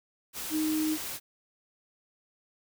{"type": "tone in noise", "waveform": "sine", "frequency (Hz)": 310.8, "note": "D#4", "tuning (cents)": -2, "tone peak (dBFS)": -26, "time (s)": [0.5, 0.98], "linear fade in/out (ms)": 50, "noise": "white", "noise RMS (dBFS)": -37, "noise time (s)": [0.33, 1.2], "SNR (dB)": 8, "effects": []}